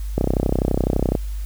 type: click train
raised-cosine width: 2 ms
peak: -5 dBFS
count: 32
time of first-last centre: 0.18-1.152 s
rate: 31.9 Hz
effects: added 50 Hz sine -24 dBFS peak until 1.45 s + white hiss -47 dBFS RMS until 1.45 s

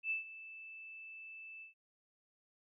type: tone with ADSR envelope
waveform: sine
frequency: 2637 Hz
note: E7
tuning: in tune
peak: -32 dBFS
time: 0.03-1.74 s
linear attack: 75 ms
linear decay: 130 ms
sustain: -16 dB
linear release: 120 ms
effects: none

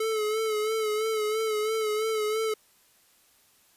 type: tone with vibrato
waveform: square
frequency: 433.6 Hz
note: A4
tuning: 25 cents flat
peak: -26 dBFS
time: 0-2.54 s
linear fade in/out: 5 ms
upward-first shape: sine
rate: 3 Hz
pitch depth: 44 cents each way
effects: white hiss -62 dBFS RMS until 3.76 s + resampled to 32000 Hz

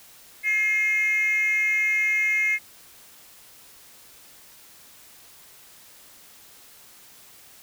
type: tone with frequency modulation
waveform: sine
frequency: 2132 Hz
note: C7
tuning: 32 cents sharp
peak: -18 dBFS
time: 0.43-2.59 s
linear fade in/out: 50 ms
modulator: 422 Hz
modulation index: 0.42
effects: tanh soft clip ceiling -17 dBFS + white hiss -50 dBFS RMS until 7.62 s

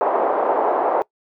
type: band-pass noise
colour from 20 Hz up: white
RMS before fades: -19 dBFS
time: 0.01-1.02 s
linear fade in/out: 0 ms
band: 410 to 880 Hz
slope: 24 dB/octave
effects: noise-tail reverb RT60 0.1 s tail -22 dB re dry

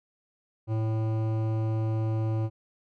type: tone with hard clipping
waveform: triangle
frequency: 110.5 Hz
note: A2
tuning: 8 cents sharp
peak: -27 dBFS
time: 0.67-2.5 s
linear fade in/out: 50 ms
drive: 18 dB
effects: none

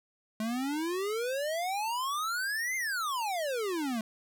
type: exponential two-way sweep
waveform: square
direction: up then down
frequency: 213.3 to 2127 to 213.3 Hz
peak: -31 dBFS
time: 0.4-4.01 s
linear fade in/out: 2 ms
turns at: 2.76 s
effects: none

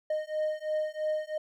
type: beating tone pair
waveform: triangle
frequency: 615 / 618 Hz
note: D#5 / D#5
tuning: -20 / -12 cents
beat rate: 3 Hz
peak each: -30 dBFS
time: 0.1-1.38 s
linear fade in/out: 5 ms
effects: none

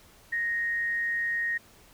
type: tone with frequency modulation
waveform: sine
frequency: 1864.7 Hz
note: A#6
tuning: in tune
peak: -26 dBFS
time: 0.32-1.58 s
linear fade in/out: 10 ms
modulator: 174 Hz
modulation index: 0.21
effects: pink hiss -56 dBFS RMS until 1.93 s

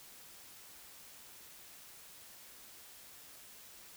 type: silence
effects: white hiss -55 dBFS RMS until 3.96 s

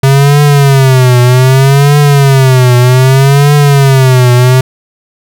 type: tone with vibrato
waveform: square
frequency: 134.1 Hz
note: C3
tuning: 43 cents sharp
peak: -3 dBFS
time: 0.03-4.61 s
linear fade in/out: 5 ms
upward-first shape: triangle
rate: 0.64 Hz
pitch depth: 160 cents each way
effects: none

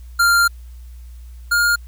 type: tone pair in turn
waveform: square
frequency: 1393 / 1414.9 Hz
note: F6 / F6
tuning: -5 / +22 cents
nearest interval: unison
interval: 27 cents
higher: second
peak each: -12 / -14 dBFS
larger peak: first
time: 0.19-0.48 / 1.51-1.76 s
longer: first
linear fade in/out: 10 ms
effects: added 60 Hz sine -34 dBFS peak until 1.87 s + white hiss -56 dBFS RMS until 1.87 s

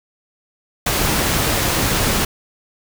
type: noise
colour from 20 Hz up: pink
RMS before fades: -18 dBFS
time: 0.86-2.25 s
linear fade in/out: 5 ms
effects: none

